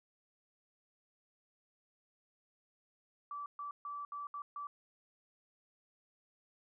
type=tone bursts at uneven times; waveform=sine; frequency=1158 Hz; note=D6; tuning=25 cents flat; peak=-40 dBFS; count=6; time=3.31-3.46 / 3.59-3.71 / 3.85-4.05 / 4.12-4.27 / 4.34-4.42 / 4.56-4.67 s; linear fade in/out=2 ms; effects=none